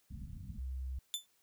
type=low-pass noise; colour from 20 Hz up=pink; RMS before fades=-46 dBFS; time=0.1-0.6 s; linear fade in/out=10 ms; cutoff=220 Hz; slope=48 dB/octave
type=tone; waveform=sine; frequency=65 Hz; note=C2; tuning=11 cents flat; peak=-37 dBFS; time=0.58-0.99 s; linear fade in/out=5 ms
type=tone with exponential decay; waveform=sawtooth; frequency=3520 Hz; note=A7; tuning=in tune; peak=-28 dBFS; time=1.14-1.26 s; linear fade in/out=0 ms; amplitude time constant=25 ms
effects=white hiss -73 dBFS RMS until 1.42 s